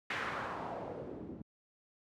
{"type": "noise with low-pass filter sweep", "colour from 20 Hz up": "white", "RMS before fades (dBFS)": -41, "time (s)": [0.1, 1.42], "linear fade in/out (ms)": 5, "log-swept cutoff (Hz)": [2100, 240], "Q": 1.8, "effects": ["high-pass 80 Hz 12 dB/octave"]}